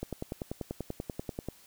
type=click train; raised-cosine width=2 ms; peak=-21 dBFS; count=16; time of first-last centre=0.03-1.486 s; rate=10.3 Hz; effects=white hiss -58 dBFS RMS until 1.66 s